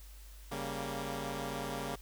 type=chord; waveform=10% pulse; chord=G diminished; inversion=second; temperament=equal; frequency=138.59 / 196 / 233.1 Hz; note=Db3 / G3 / Bb3; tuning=0 / 0 / 0 cents; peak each=-32 / -34 / -33 dBFS; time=0.51-1.96 s; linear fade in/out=10 ms; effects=added 50 Hz sine -49 dBFS peak until 2.01 s + white hiss -59 dBFS RMS until 2.01 s